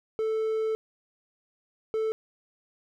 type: tone bursts at uneven times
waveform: triangle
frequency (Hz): 440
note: A4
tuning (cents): 0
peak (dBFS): -23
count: 2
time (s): 0.19-0.75 / 1.94-2.12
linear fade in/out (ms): 0
effects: none